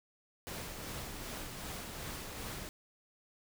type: noise with tremolo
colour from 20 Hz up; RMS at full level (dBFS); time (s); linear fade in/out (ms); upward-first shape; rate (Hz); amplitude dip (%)
pink; -42; 0.47-2.69; 0; sine; 2.6; 30
effects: none